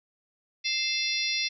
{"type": "harmonic tone with a mistuned harmonic", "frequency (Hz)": 698, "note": "F5", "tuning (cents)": -1, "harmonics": [3, 4, 5, 6, 7, 8], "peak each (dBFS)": [-33, -33, -33, -33, -33, -33], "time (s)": [0.64, 1.49], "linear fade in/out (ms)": 20, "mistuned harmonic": 4, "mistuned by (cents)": -93, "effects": []}